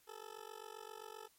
20% pulse tone with amplitude modulation, 435.2 Hz, A4, 19 cents flat, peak -40 dBFS, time 0.07-1.28 s, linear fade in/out 20 ms, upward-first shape sine, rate 47.6 Hz, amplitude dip 100%, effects white hiss -70 dBFS RMS until 1.38 s + MP3 64 kbps

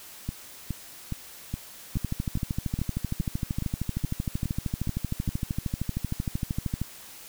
two click trains, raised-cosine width 5 ms, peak -15 / -17 dBFS, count 64 / 13, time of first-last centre 1.97-6.816 / 0.29-5.29 s, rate 13 / 2.4 Hz, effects white hiss -46 dBFS RMS until 7.28 s

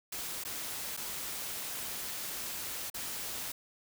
white noise with dropouts, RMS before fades -39 dBFS, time 0.12-3.52 s, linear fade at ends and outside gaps 5 ms, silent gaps 0.438-0.449 / 0.967-0.973 / 2.901-2.942 s, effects none

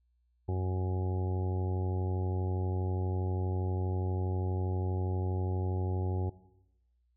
harmonic tone, 92.4 Hz, F#2, 2 cents flat, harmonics 1 / 2 / 3 / 4 / 5 / 6 / 7 / 8 / 9, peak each -30 / -42 / -44 / -38 / -46 / -50 / -54 / -48 / -46 dBFS, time 0.48-6.3 s, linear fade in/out 10 ms, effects noise-tail reverb RT60 0.9 s tail -17 dB re dry + added 60 Hz sine -69 dBFS peak until 7.16 s

